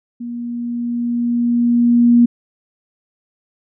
sine tone with level ramp, 238.4 Hz, A#3, 39 cents sharp, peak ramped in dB -24 to -6 dBFS, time 0.2-2.26 s, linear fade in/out 10 ms, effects none

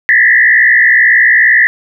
sine tone with frequency modulation, 1864.7 Hz, A#6, in tune, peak -4 dBFS, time 0.09-1.67 s, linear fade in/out 0 ms, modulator 61.1 Hz, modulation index 2.2, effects none

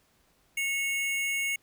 square tone pair together, 2198 / 2794 Hz, C#7 / F7, -15 / 0 cents, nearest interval major third, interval 415 cents, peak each -29 / -35 dBFS, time 0.57-1.56 s, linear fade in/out 5 ms, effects pink hiss -67 dBFS RMS until 1.62 s

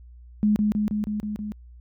sine tone with echo, 210.3 Hz, G#3, 22 cents sharp, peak -16 dBFS, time 0.43-0.56 s, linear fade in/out 0 ms, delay 160 ms, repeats 6, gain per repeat -2 dB, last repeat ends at 1.52 s, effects added 60 Hz sine -43 dBFS peak until 1.8 s + MP3 96 kbps

